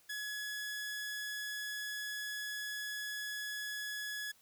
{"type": "tone", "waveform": "sawtooth", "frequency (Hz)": 1690, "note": "G#6", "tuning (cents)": 30, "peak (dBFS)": -35, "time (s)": [0.09, 4.32], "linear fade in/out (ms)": 10, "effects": ["white hiss -67 dBFS RMS until 4.41 s"]}